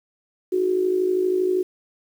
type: tone with amplitude modulation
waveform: sine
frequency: 368.7 Hz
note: F#4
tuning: 6 cents flat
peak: -15 dBFS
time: 0.52-1.63 s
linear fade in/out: 10 ms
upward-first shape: sine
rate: 52.6 Hz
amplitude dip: 65%
effects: 8-bit